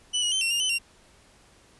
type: tone with pitch steps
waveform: sawtooth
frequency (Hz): 2977 / 2904 / 3092 / 2723 / 2814 / 3030 / 2762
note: F#7 / F#7 / G7 / F7 / F7 / F#7 / F7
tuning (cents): +10 / -33 / -24 / -44 / +12 / +40 / -20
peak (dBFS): -20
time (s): 0.13-0.788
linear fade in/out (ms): 20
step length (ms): 94
effects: pink hiss -57 dBFS RMS until 1.79 s + resampled to 24000 Hz